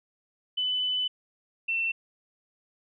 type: tone pair in turn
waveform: sine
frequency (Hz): 3004 / 2692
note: F#7 / E7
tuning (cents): +26 / +36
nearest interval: major second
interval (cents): 190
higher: first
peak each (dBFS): -25 / -25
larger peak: neither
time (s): 0.57-1.08 / 1.68-1.92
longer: first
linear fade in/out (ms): 10
effects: none